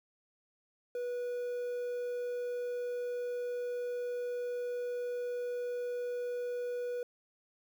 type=tone with quantisation; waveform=triangle; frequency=488.4 Hz; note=B4; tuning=19 cents flat; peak=-32 dBFS; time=0.95-7.03 s; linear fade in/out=2 ms; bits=10; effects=none